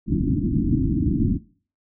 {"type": "low-pass noise", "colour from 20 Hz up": "white", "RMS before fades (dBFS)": -21, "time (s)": [0.06, 1.39], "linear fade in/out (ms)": 50, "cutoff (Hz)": 330, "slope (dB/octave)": 96, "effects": ["noise-tail reverb RT60 0.4 s tail -18 dB re dry"]}